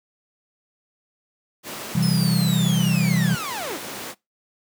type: high-pass noise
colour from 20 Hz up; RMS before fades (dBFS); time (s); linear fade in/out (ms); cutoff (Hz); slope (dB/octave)
pink; -34; 1.63-4.15; 50; 220; 12
type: chord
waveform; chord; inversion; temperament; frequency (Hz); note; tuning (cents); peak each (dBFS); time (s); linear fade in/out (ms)
sine; C major; none; equal with one note detuned; 130.81 / 166.83 / 196; C3 / E3 / G3; 0 / +21 / 0; -23 / -20 / -23; 1.95-3.35; 5
type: linear sweep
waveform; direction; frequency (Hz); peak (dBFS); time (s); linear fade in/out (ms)
sawtooth; down; 5274 to 239.3; -25; 2.02-3.78; 10
effects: noise-tail reverb RT60 0.2 s tail -22 dB re dry